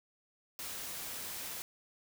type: noise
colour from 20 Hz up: white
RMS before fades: -42 dBFS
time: 0.59-1.62 s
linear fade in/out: 0 ms
effects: none

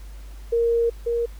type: tone pair in turn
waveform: sine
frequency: 466.2 / 469.7 Hz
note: A#4 / A#4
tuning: 0 / +13 cents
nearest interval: unison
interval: 13 cents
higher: second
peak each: -17 / -20 dBFS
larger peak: first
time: 0.52-0.9 / 1.06-1.26 s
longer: first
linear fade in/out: 10 ms
effects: added 50 Hz sine -36 dBFS peak until 1.39 s + pink hiss -52 dBFS RMS until 1.39 s

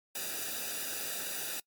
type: noise with comb filter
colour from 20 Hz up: white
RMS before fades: -37 dBFS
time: 0.15-1.6 s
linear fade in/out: 5 ms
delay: 0.93 ms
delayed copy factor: -0.85
effects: noise-tail reverb RT60 0.1 s tail -24 dB re dry + MP3 96 kbps

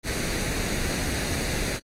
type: noise with comb filter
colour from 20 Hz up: pink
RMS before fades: -28 dBFS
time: 0.03-1.8 s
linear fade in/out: 50 ms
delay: 0.47 ms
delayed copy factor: +0.5
effects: low-pass 11000 Hz 12 dB/octave + AAC 48 kbps

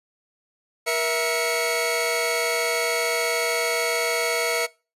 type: tone cluster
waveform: sawtooth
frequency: 473.9 / 657 / 2216 Hz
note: A#4 / E5 / C#7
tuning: +28 / -6 / -1 cents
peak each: -22 dBFS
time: 0.86-4.67 s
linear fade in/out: 20 ms
effects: noise-tail reverb RT60 0.3 s tail -22 dB re dry + resampled to 32000 Hz

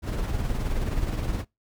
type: noise with tremolo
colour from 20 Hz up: brown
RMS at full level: -25 dBFS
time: 0.02-1.45 s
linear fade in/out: 50 ms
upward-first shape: sine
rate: 19 Hz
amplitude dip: 45%
effects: noise-tail reverb RT60 0.2 s tail -24 dB re dry

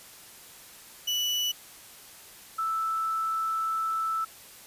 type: tone pair in turn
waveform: 35% pulse / sine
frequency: 2960 / 1318.5 Hz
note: F#7 / E6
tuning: 0 / 0 cents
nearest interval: octave + major second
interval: 1400 cents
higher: first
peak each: -24 / -26 dBFS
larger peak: first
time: 1.07-1.52 / 2.58-4.25 s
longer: second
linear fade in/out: 10 ms
effects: white hiss -49 dBFS RMS until 4.66 s + resampled to 32000 Hz

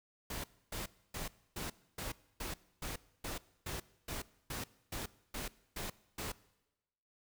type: noise bursts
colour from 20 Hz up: pink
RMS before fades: -41 dBFS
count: 15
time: 0.3-6.32 s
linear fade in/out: 5 ms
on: 140 ms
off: 280 ms
effects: noise-tail reverb RT60 1.0 s tail -21 dB re dry

